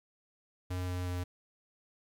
square tone with pitch steps, 90.8 / 90.12 / 89.45 Hz, F#2 / F#2 / F2, -32 / -45 / +42 cents, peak -34 dBFS, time 0.7-1.24 s, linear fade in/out 10 ms, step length 180 ms, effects 12-bit

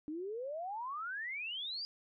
sine exponential sweep, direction up, 293.7 to 4917 Hz, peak -38 dBFS, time 0.08-1.85 s, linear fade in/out 0 ms, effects none

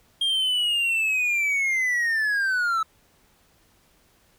triangle linear sweep, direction down, 3228 to 1295 Hz, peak -19 dBFS, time 0.21-2.83 s, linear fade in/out 5 ms, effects pink hiss -61 dBFS RMS until 4.38 s

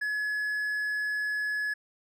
triangle tone, 1698 Hz, G#6, 38 cents sharp, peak -26 dBFS, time 0.01-1.74 s, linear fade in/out 10 ms, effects none

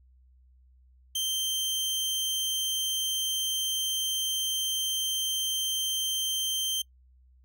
sawtooth tone, 3136 Hz, G7, in tune, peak -24 dBFS, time 1.15-6.82 s, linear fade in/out 5 ms, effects noise-tail reverb RT60 0.1 s tail -24 dB re dry + added 63 Hz sine -56 dBFS peak until 7.44 s

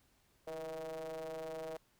square ring-modulated tone, 78.4 Hz, D#2, 14 cents sharp, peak -39 dBFS, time 0.47-1.77 s, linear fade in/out 5 ms, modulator 561 Hz, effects pink hiss -72 dBFS RMS until 1.99 s

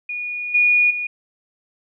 sine tone with level steps, 2449 Hz, D#7, 28 cents flat, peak -24 / -12 / -22 dBFS, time 0.09-1.07 s, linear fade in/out 5 ms, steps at 0.54 / 0.9 s, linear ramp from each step 10 ms, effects none

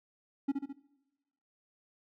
triangle tone with echo, 277.2 Hz, C#4, in tune, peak -24 dBFS, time 0.48-0.52 s, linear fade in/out 10 ms, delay 70 ms, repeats 3, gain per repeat -4 dB, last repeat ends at 0.73 s, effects noise-tail reverb RT60 1.0 s tail -20 dB re dry

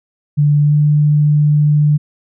sine tone with pitch glide, 146.83 to 148.79 Hz, D3 to D3, 0 to +23 cents, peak -8 dBFS, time 0.37-1.98 s, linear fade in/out 20 ms, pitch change +23 cents, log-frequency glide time 0.62-0.76 s, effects none

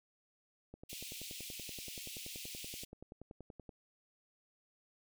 click train, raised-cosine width 2 ms, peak -36 dBFS, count 32, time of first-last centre 0.74-3.692 s, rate 10.5 Hz
pink high-pass noise, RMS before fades -47 dBFS, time 0.89-2.85 s, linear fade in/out 10 ms, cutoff 2400 Hz, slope 48 dB/octave
effects none

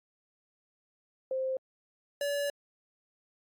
sine / square tone pair in turn, 524 / 572.2 Hz, C5 / D5, +2 / -45 cents, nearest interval major second, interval 153 cents, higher second, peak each -29 / -30 dBFS, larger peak first, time 1.31-1.57 / 2.21-2.5 s, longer second, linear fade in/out 2 ms, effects AAC 64 kbps

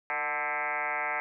sine tone with frequency modulation, 1454 Hz, F#6, 31 cents flat, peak -28 dBFS, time 0.1-1.2 s, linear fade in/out 0 ms, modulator 142 Hz, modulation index 5.7, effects none

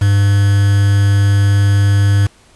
triangle tone with quantisation, 100.4 Hz, G2, 42 cents sharp, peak -6 dBFS, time 0.01-2.27 s, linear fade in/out 10 ms, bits 4, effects pink hiss -48 dBFS RMS until 2.55 s + resampled to 24000 Hz

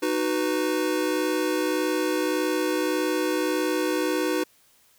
square chord, B major, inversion first, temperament just, 308.7 / 370.4 / 493.9 Hz, D#4 / F#4 / B4, -14 / +2 / 0 cents, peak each -27 / -28 / -29 dBFS, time 0.02-4.44 s, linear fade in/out 10 ms, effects white hiss -60 dBFS RMS until 4.98 s

